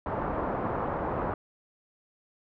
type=low-pass noise; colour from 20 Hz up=white; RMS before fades=-31 dBFS; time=0.06-1.34 s; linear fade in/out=2 ms; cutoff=1100 Hz; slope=24 dB/octave; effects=none